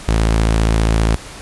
sawtooth tone, 55 Hz, A1, in tune, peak -8 dBFS, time 0.08-1.16 s, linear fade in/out 5 ms, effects pink hiss -34 dBFS RMS until 1.41 s + resampled to 24000 Hz

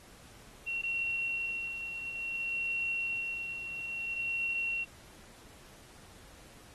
sine tone with tremolo, 2733 Hz, F7, 38 cents flat, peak -30 dBFS, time 0.66-4.85 s, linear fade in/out 20 ms, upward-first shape sine, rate 0.58 Hz, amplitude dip 55%, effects pink hiss -56 dBFS RMS until 6.74 s + AAC 32 kbps

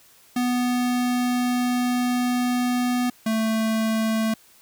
square tone pair in turn, 246.9 / 221.4 Hz, B3 / A3, 0 / +11 cents, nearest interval major second, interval 189 cents, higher first, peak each -21 dBFS, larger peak neither, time 0.36-3.1 / 3.26-4.34 s, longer first, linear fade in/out 5 ms, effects white hiss -54 dBFS RMS until 4.61 s

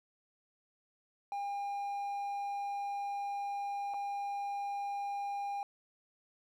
triangle tone with dropouts, 805 Hz, G5, 46 cents sharp, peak -33 dBFS, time 1.32-5.63 s, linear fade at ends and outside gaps 1 ms, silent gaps 3.938-3.942 s, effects 12-bit

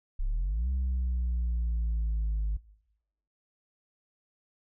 sine exponential two-way sweep, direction up then down, 30.87 to 65.4 to 51.3 Hz, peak -24 dBFS, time 0.19-2.57 s, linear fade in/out 10 ms, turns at 0.69 s, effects noise-tail reverb RT60 0.9 s tail -23 dB re dry + tanh soft clip ceiling -25 dBFS

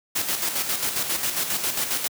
white noise with tremolo, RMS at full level -24 dBFS, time 0.15-2.08 s, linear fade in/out 10 ms, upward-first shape square, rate 7.4 Hz, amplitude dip 50%, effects high-pass 100 Hz 12 dB/octave

